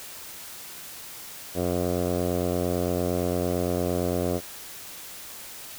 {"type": "tone with low-pass filter", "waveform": "10% pulse", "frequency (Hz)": 88.8, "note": "F2", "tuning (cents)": 29, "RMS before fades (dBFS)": -26, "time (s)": [1.54, 4.41], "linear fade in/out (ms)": 50, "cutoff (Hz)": 680, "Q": 2.1, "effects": ["white hiss -41 dBFS RMS until 5.78 s"]}